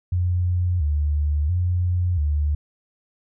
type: tone with vibrato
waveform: sine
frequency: 81.3 Hz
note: E2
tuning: 23 cents flat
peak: -18 dBFS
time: 0.12-2.55 s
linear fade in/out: 5 ms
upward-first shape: square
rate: 0.73 Hz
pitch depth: 160 cents each way
effects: none